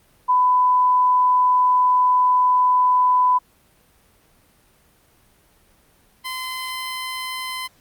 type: tone pair in turn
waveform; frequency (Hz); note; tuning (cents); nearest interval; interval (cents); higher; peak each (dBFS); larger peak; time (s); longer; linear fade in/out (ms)
sine / 15% pulse; 1000 / 1028.1; B5 / C6; +21 / -31; unison; 48; second; -13 / -20; first; 0.28-3.39 / 6.24-7.68; first; 20
effects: pink hiss -57 dBFS RMS until 7.8 s + Opus 32 kbps